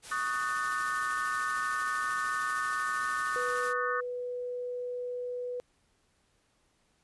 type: noise with tremolo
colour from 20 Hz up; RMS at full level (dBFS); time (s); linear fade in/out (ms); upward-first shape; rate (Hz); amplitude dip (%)
white; -42; 0.02-3.74; 50; triangle; 13; 30
type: chord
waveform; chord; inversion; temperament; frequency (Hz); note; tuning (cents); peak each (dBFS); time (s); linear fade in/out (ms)
sine; D# half-diminished seventh; third; just; 1120.1 / 1244.5 / 1493.4 / 1792.1; C#6 / D#6 / F#6 / A6; +18 / 0 / +16 / +31; -36 / -33 / -35 / -36; 0.11-4.01; 10
type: tone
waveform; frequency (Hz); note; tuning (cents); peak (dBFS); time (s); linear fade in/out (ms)
sine; 493; B4; -3; -33; 3.36-5.6; 0
effects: pink hiss -71 dBFS RMS until 7.03 s + resampled to 24000 Hz